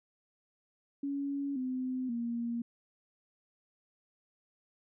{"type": "tone with pitch steps", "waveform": "sine", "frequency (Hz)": [280.4, 256.4, 235.1], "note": ["C#4", "C4", "A#3"], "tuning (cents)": [20, -35, 15], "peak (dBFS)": -32, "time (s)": [1.03, 2.62], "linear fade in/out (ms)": 5, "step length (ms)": 530, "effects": []}